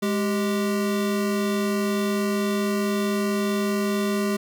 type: tone pair together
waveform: square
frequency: 207.7 / 392.1 Hz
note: G#3 / G4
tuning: 0 / 0 cents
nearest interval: major seventh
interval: 1100 cents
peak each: -24 / -27 dBFS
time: 0.02-4.37 s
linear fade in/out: 10 ms
effects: none